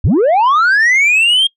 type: linear sweep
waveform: sine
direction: up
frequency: 54.3 to 3245 Hz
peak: -5 dBFS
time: 0.04-1.47 s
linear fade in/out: 5 ms
effects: noise-tail reverb RT60 0.1 s tail -22 dB re dry + tanh soft clip ceiling -7 dBFS